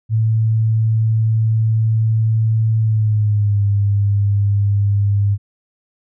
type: tone with pitch glide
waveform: sine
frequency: 111 to 101.2 Hz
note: A2 to G#2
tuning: +16 to -44 cents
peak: -12 dBFS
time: 0.09-5.38 s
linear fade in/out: 50 ms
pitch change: -160 cents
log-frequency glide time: 2.78-3.63 s
effects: none